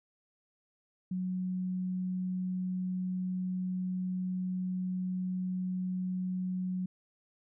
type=tone; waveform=sine; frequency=183.9 Hz; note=F#3; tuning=10 cents flat; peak=-31 dBFS; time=1.11-6.86 s; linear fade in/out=5 ms; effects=none